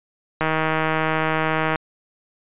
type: click train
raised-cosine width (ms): 0.5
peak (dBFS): -6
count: 214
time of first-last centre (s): 0.41-1.758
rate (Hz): 158
effects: resampled to 8000 Hz